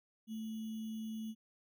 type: tone with sample-and-hold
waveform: sine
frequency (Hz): 220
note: A3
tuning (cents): 0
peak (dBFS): -39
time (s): 0.27-1.35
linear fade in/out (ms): 50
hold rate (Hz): 3150
effects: none